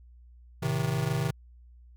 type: chord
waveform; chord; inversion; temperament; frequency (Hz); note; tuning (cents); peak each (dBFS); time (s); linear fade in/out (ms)
square; A diminished; none; just; 110 / 132 / 158.4; A2 / C3 / Eb3; 0 / +16 / +31; -35 / -30 / -31; 0.62-1.31; 10
effects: added 60 Hz sine -50 dBFS peak until 1.96 s